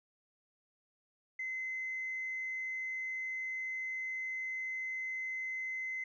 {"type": "tone with tanh clipping", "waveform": "triangle", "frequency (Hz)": 2053, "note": "C7", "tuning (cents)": -33, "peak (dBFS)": -36, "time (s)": [1.39, 6.04], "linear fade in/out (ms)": 5, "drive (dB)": 4, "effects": ["resampled to 16000 Hz"]}